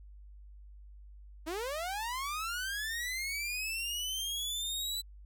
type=linear sweep; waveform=sawtooth; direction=up; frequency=300 to 4000 Hz; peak=-31 dBFS; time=1.46-5.02 s; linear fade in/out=20 ms; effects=added 50 Hz sine -49 dBFS peak until 5.25 s